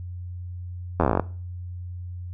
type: slowing click train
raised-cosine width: 1 ms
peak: -6 dBFS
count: 13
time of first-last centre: 1-1.197 s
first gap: 11 ms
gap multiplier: 1.07
effects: noise-tail reverb RT60 0.4 s tail -19 dB re dry + added 89 Hz sine -32 dBFS peak until 2.33 s